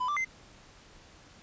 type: tone with pitch steps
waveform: triangle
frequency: 1003 / 1175 / 2072 Hz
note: B5 / D6 / C7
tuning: +26 / +1 / -17 cents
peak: -26 dBFS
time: 0-0.249 s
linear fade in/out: 10 ms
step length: 83 ms
effects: pink hiss -55 dBFS RMS until 1.42 s + resampled to 16000 Hz